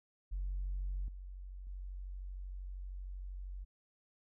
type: tone with level steps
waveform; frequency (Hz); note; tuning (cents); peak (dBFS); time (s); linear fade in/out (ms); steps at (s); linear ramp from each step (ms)
sine; 46.44; F#1; +7; -34 / -44 / -41; 0.31-3.65; 20; 1.08 / 1.67; 2
effects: tanh soft clip ceiling -31 dBFS